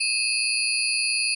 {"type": "tone cluster", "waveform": "sine", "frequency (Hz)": [2513, 2632, 4358, 4782, 9730], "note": ["D#7", "E7", "C#8", "D8", "D#9"], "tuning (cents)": [17, -3, -30, 30, -40], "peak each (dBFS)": -28, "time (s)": [0, 1.35], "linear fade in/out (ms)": 10, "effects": []}